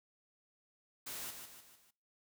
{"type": "noise with echo", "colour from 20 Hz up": "white", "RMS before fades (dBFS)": -44, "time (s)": [1.06, 1.31], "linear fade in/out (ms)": 10, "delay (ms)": 150, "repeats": 4, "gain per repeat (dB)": -6, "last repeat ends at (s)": 1.91, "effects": ["noise-tail reverb RT60 0.4 s tail -22 dB re dry"]}